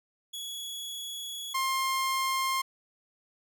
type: tone pair in turn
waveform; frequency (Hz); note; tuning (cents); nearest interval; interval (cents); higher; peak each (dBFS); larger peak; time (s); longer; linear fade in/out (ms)
sawtooth; 3367 / 1060.5; G#7 / C6; +23 / +23; octave + minor sixth; 2000; first; -33 / -23; second; 0.33-1.54 / 1.54-2.62; first; 10
effects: none